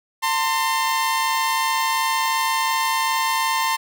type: tone pair together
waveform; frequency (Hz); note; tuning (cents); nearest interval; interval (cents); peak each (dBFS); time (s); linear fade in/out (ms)
sawtooth; 902.2 / 1045; A5 / C6; +43 / -2; minor third; 255; -18; 0.22-3.77; 20
effects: none